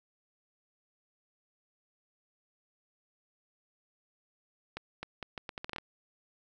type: accelerating click train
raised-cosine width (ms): 0.3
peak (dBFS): -22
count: 11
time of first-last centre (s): 4.77-5.784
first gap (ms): 260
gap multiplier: 0.76
effects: none